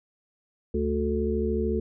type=harmonic tone; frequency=73.42 Hz; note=D2; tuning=in tune; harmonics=1 / 3 / 5 / 6; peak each=-29 / -29 / -29 / -29 dBFS; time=0.74-1.8 s; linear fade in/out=5 ms; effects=none